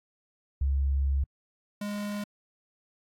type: tone pair in turn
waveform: sine / square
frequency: 68.7 / 205.9 Hz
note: C#2 / G#3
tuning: -15 / -15 cents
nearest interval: octave + perfect fifth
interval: 1900 cents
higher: second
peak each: -23 / -32 dBFS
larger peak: first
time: 0.61-1.24 / 1.81-2.24 s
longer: first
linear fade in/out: 5 ms
effects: AAC 48 kbps